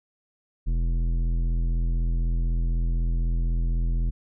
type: tone with tanh clipping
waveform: triangle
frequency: 42 Hz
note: E1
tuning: 33 cents sharp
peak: -23 dBFS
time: 0.66-4.11 s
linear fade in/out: 20 ms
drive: 16 dB
effects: none